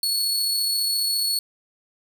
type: tone with amplitude modulation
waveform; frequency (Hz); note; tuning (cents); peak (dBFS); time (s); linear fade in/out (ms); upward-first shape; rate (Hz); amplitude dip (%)
sawtooth; 4395; C#8; -16; -17; 0.03-1.39; 2; sine; 34.6; 25
effects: 9-bit